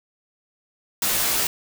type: noise with comb filter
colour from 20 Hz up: white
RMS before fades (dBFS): -22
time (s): 1.02-1.47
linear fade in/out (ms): 2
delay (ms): 15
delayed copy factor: -0.9
effects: none